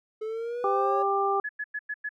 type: exponential sweep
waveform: triangle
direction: up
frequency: 430.7 to 557 Hz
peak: -28 dBFS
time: 0.21-1.03 s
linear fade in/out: 10 ms
type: harmonic tone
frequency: 395.5 Hz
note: G4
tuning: 15 cents sharp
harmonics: 1 / 2 / 3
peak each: -27 / -27 / -27 dBFS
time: 0.64-1.4 s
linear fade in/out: 2 ms
type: tone bursts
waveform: sine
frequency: 1700 Hz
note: G#6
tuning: 40 cents sharp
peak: -29 dBFS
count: 5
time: 1.44-2.092 s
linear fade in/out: 10 ms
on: 52 ms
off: 98 ms
effects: none